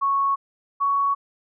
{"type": "tone pair in turn", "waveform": "sine", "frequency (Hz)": [1106, 1117.6], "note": ["C#6", "C#6"], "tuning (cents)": [-4, 14], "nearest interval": "unison", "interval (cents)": 18, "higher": "second", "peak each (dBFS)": -18, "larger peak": "neither", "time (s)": [[0.01, 0.36], [0.8, 1.15]], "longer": "neither", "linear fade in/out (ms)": 20, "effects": []}